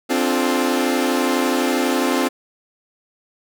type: chord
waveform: sawtooth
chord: D minor seventh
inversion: third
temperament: equal with one note detuned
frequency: 261.6 / 293.7 / 349.2 / 431.4 Hz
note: C4 / D4 / F4 / A4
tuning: 0 / 0 / 0 / -34 cents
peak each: -16 / -20 / -19 / -22 dBFS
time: 0.09-2.29 s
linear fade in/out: 20 ms
effects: none